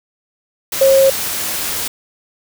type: tone in noise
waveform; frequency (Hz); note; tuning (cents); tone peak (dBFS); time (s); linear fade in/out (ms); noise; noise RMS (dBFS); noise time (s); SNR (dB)
sine; 539; C#5; -49; -7; 0.81-1.1; 5; white; -21; 0.72-1.88; +11
effects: none